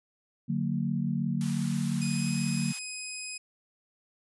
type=chord; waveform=sine; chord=D augmented; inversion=none; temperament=just; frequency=146.83 / 183.54 / 229.4 Hz; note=D3 / F#3 / A#3; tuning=0 / -14 / -28 cents; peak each=-31 dBFS; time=0.48-2.73 s; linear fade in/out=20 ms
type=high-pass noise; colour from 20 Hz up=white; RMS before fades=-42 dBFS; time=1.41-2.79 s; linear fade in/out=0 ms; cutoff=770 Hz; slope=48 dB/octave
type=tone with pitch glide; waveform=10% pulse; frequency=2489 to 2512 Hz; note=D#7 to D#7; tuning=0 to +16 cents; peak=-27 dBFS; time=2.01-3.38 s; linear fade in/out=10 ms; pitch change=+16 cents; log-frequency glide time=2.12-2.22 s
effects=resampled to 24000 Hz